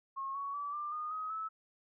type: tone with pitch steps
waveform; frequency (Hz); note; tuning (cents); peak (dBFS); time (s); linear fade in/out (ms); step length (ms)
sine; 1084 / 1117.7 / 1152.4 / 1188.3 / 1225.2 / 1263.3 / 1302.6; C#6 / C#6 / D6 / D6 / D#6 / D#6 / E6; -39 / +14 / -33 / +20 / -27 / +26 / -21; -36; 0.16-1.49; 20; 190
effects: none